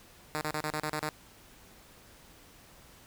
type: tone bursts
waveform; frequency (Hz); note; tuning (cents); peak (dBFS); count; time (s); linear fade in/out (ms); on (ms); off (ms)
5% pulse; 153; D#3; -29; -20; 8; 0.35-1.089; 0; 60; 37
effects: pink hiss -56 dBFS RMS until 3.06 s